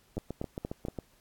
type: two click trains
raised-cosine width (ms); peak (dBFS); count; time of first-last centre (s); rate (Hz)
2; -22 / -20; 7 / 4; 0.17-0.987 / 0.18-0.884; 7.34 / 4.26
effects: pink hiss -65 dBFS RMS until 1.2 s + AAC 64 kbps